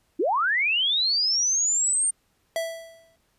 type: linear sweep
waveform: sine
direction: up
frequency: 277.2 to 8870 Hz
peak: -20 dBFS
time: 0.19-2.11 s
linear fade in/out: 10 ms
type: tone with exponential decay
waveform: square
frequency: 659.3 Hz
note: E5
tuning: in tune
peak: -23 dBFS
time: 2.56-3.16 s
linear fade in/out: 1 ms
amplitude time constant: 130 ms
effects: pink hiss -68 dBFS RMS until 3.38 s + resampled to 32000 Hz